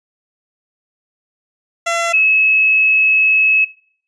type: tone pair in turn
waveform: 15% pulse / sine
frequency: 677 / 2581 Hz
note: E5 / E7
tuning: +46 / -37 cents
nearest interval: octave + major seventh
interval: 2317 cents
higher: second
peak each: -9 dBFS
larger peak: neither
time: 1.86-2.13 / 2.13-3.65 s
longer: second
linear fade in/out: 10 ms
effects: noise-tail reverb RT60 0.6 s tail -23 dB re dry + resampled to 22050 Hz